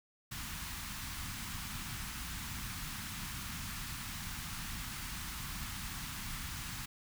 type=band-stop noise; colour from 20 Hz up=pink; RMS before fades=-42 dBFS; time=0.31-6.86 s; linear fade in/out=10 ms; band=240 to 1000 Hz; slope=24 dB/octave; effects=none